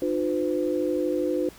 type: tone cluster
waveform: sine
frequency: 303.7 / 356.2 / 507 Hz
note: D#4 / F4 / B4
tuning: -42 / +34 / +45 cents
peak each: -27 dBFS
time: 0.02-1.49 s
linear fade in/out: 2 ms
effects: pink hiss -49 dBFS RMS until 1.58 s